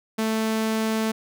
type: tone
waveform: sawtooth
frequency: 220.6 Hz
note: A3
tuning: 5 cents sharp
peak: -18 dBFS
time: 0.18-1.12 s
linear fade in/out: 10 ms
effects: none